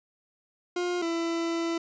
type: tone pair in turn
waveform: 40% pulse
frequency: 354.6 / 334 Hz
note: F4 / E4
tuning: +26 / +23 cents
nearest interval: minor second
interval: 103 cents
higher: first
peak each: -26 dBFS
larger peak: neither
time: 0.76-1.02 / 1.02-1.78 s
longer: second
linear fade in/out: 5 ms
effects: resampled to 16000 Hz + 11-bit